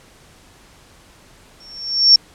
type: tone with exponential growth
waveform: sine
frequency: 5470 Hz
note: F8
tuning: 37 cents flat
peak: -3 dBFS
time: 1.6-2.16 s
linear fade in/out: 5 ms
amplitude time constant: 120 ms
effects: pink hiss -48 dBFS RMS until 2.34 s + low-pass 10000 Hz 12 dB/octave